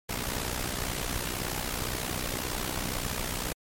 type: noise with amplitude modulation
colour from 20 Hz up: pink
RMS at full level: -29 dBFS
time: 0.09-3.53 s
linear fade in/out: 5 ms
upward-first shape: sine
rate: 61.9 Hz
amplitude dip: 75%
effects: MP3 64 kbps